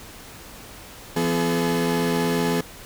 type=tone cluster; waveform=35% pulse; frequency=169.8 / 252.7 / 426.4 Hz; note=F3 / B3 / G#4; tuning=-48 / +40 / +46 cents; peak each=-23 dBFS; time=1.16-2.61 s; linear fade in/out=5 ms; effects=pink hiss -42 dBFS RMS until 2.85 s